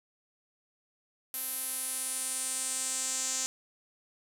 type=tone with band-pass filter sweep; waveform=sawtooth; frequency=260.2 Hz; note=C4; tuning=9 cents flat; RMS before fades=-34 dBFS; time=1.34-3.46 s; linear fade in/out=0 ms; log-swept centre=12000 to 7000 Hz; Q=4.1; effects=none